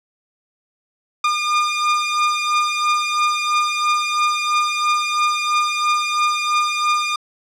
sawtooth beating tone pair, 1210 / 1213 Hz, D#6 / D#6, -49 / -44 cents, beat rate 3 Hz, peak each -14 / -18 dBFS, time 1.24-7.16 s, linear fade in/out 5 ms, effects low-pass 6000 Hz 12 dB/octave

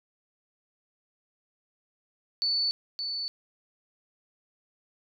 sine tone with echo, 4481 Hz, C#8, 18 cents sharp, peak -24 dBFS, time 2.42-2.71 s, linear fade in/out 0 ms, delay 570 ms, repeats 1, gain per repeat -6 dB, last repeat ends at 3.28 s, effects none

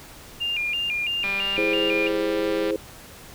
sine tone with vibrato, 2600 Hz, E7, 24 cents flat, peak -23 dBFS, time 0.4-2.09 s, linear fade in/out 20 ms, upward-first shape square, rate 3 Hz, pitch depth 130 cents each way
click train, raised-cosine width 0.3 ms, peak -17 dBFS, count 290, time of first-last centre 1.24-2.707 s, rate 197 Hz
sine chord, E augmented, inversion none, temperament equal, 329.6 / 415.3 / 523.3 Hz, E4 / G#4 / B#4, 0 / 0 / 0 cents, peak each -26 dBFS, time 1.58-2.76 s, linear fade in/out 0 ms
effects pink hiss -44 dBFS RMS until 3.34 s

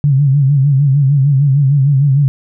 sine tone with vibrato, 139.3 Hz, C#3, 9 cents sharp, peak -7 dBFS, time 0.04-2.28 s, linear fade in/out 0 ms, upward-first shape sine, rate 6.6 Hz, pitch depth 95 cents each way, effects none

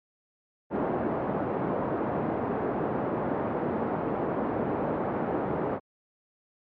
pink band-pass noise, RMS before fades -29 dBFS, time 0.7-5.8 s, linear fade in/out 50 ms, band 210 to 840 Hz, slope 12 dB/octave, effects low-pass 2000 Hz 12 dB/octave + MP3 48 kbps

